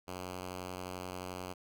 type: tone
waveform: 5% pulse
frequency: 91.4 Hz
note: F#2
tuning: 21 cents flat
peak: -29 dBFS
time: 0.07-1.54 s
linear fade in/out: 20 ms
effects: none